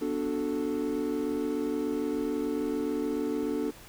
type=chord; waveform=triangle; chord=B minor seventh; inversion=none; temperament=equal; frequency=246.9 / 293.7 / 370 / 440 Hz; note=B3 / D4 / F#4 / A4; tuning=0 / 0 / 0 / 0 cents; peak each=-33 / -29 / -35 / -31 dBFS; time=0.01-3.71 s; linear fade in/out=10 ms; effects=pink hiss -50 dBFS RMS until 3.88 s